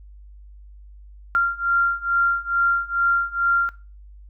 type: beating tone pair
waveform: sine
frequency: 1385 / 1387.3 Hz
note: F6 / F6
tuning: -15 / -12 cents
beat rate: 2.3 Hz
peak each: -21 / -20 dBFS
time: 1.35-3.69 s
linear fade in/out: 0 ms
effects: noise-tail reverb RT60 0.3 s tail -18 dB re dry + added 50 Hz sine -41 dBFS peak until 4.29 s